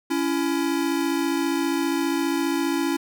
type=tone pair together; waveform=square; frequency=280 / 334.9 Hz; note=C#4 / E4; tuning=+18 / +27 cents; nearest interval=minor third; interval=309 cents; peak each=-25 dBFS; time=0.1-2.97 s; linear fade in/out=10 ms; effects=none